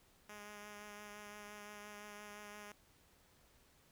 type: tone with vibrato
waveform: 5% pulse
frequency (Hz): 207.7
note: G#3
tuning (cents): 0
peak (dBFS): -39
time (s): 0.29-2.72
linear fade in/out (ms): 2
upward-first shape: triangle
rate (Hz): 5.8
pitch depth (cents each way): 18
effects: pink hiss -69 dBFS RMS until 3.91 s